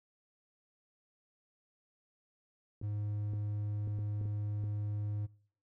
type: clicks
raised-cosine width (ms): 3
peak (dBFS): -34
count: 7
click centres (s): 2.815 / 3.335 / 3.875 / 3.989 / 4.213 / 4.255 / 4.639
type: tone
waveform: triangle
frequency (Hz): 104.1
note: G#2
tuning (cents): +5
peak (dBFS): -32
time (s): 2.82-5.27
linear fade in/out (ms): 20
effects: noise-tail reverb RT60 0.5 s tail -22 dB re dry